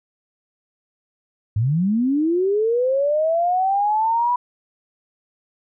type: linear sweep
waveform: sine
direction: up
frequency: 98.2 to 987.8 Hz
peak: -16 dBFS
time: 1.56-4.36 s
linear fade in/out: 5 ms
effects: none